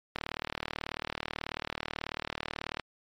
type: click train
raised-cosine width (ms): 0.3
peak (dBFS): -16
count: 102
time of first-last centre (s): 0.16-2.797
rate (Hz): 38.3
effects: MP3 64 kbps